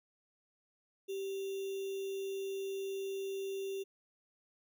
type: tone with sample-and-hold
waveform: sine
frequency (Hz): 389.2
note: G4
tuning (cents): -12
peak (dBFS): -36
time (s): 1.08-3.84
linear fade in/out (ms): 20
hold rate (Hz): 3150
effects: none